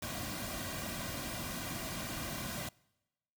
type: noise with comb filter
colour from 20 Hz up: pink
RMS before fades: -40 dBFS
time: 0.02-2.69 s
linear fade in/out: 5 ms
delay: 2.3 ms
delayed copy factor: -0.65
effects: noise-tail reverb RT60 1.0 s tail -25 dB re dry